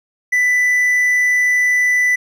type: tone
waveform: triangle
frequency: 1987 Hz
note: B6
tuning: 10 cents sharp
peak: -10 dBFS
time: 0.32-2.16 s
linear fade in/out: 10 ms
effects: none